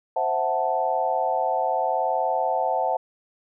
sine chord, F# half-diminished seventh, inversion second, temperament equal, 523.3 / 659.3 / 740 / 880 Hz, C5 / E5 / F#5 / A5, 0 / 0 / 0 / 0 cents, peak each -28 / -27 / -25 / -26 dBFS, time 0.16-2.97 s, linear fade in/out 5 ms, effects none

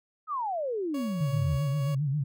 sine exponential sweep, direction down, 1309 to 68 Hz, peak -28 dBFS, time 0.27-1.59 s, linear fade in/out 50 ms
30% pulse tone with tremolo, 560 Hz, C#5, 18 cents sharp, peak -34 dBFS, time 0.94-1.95 s, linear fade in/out 5 ms, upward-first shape triangle, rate 3.4 Hz, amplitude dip 35%
sine tone with vibrato, 142.3 Hz, C#3, 46 cents sharp, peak -25 dBFS, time 1.2-2.24 s, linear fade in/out 10 ms, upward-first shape sine, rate 7.5 Hz, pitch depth 120 cents each way
effects none

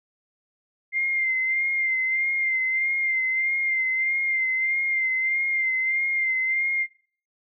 sine tone with vibrato, 2096 Hz, C7, 2 cents sharp, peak -21 dBFS, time 0.92-6.87 s, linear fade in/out 50 ms, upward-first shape sine, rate 1.6 Hz, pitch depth 34 cents each way, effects noise-tail reverb RT60 0.5 s tail -22 dB re dry

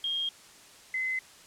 sine tone pair in turn, 3233 / 2045 Hz, G#7 / C7, -47 / -40 cents, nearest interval minor sixth, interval 793 cents, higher first, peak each -28 dBFS, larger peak neither, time 0.04-0.29 / 0.94-1.19 s, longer neither, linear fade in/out 2 ms, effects white hiss -53 dBFS RMS until 1.46 s + low-pass 9000 Hz 12 dB/octave

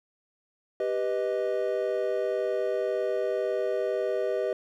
triangle chord, G augmented, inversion none, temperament equal with one note detuned, 392 / 493.9 / 624.1 Hz, G4 / B4 / D#5, 0 / 0 / +5 cents, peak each -28 dBFS, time 0.8-4.53 s, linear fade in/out 2 ms, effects none

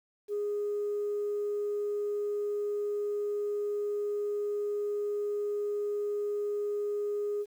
sine tone, 412.9 Hz, G#4, 10 cents flat, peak -28 dBFS, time 0.28-7.46 s, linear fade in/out 50 ms, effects tanh soft clip ceiling -26 dBFS + 10-bit

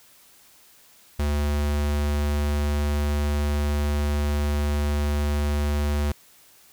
square tone, 73.3 Hz, D2, 3 cents flat, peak -22 dBFS, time 1.19-6.12 s, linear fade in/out 5 ms, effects white hiss -54 dBFS RMS until 6.72 s

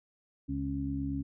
harmonic tone, 68.8 Hz, C#2, 12 cents flat, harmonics 1 / 2 / 3 / 4, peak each -38 / -38 / -45 / -33 dBFS, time 0.48-1.23 s, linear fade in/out 20 ms, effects none

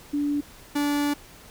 sine / 45% pulse tone pair in turn, 289.9 / 289.9 Hz, D4 / D4, -22 / -22 cents, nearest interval unison, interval 0 cents, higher neither, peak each -22 dBFS, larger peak neither, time 0.13-0.41 / 0.75-1.14 s, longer second, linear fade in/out 10 ms, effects pink hiss -48 dBFS RMS until 1.5 s

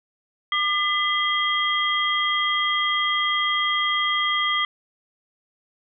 sine tone cluster, 1200 / 2012 / 3237 Hz, D6 / B6 / G#7, +37 / +32 / -45 cents, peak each -24 dBFS, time 0.52-4.65 s, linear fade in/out 2 ms, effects none

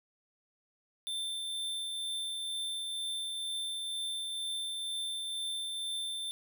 square tone with tremolo, 3559 Hz, A7, 19 cents sharp, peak -34 dBFS, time 1.07-6.31 s, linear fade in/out 0 ms, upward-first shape triangle, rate 2.1 Hz, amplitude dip 25%, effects none

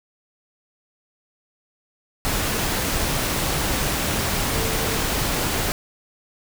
sine tone in noise, 447.9 Hz, A4, 31 cents sharp, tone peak -31 dBFS, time 4.53-4.97 s, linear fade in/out 0 ms, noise pink, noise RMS -23 dBFS, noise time 2.25-5.72 s, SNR -11 dB, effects none

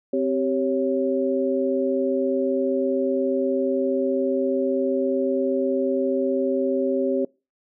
sine tone cluster, 261.6 / 389.8 / 553 Hz, C4 / G4 / C#5, 0 / -10 / -4 cents, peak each -24 dBFS, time 0.13-7.25 s, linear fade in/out 5 ms, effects noise-tail reverb RT60 0.3 s tail -25 dB re dry

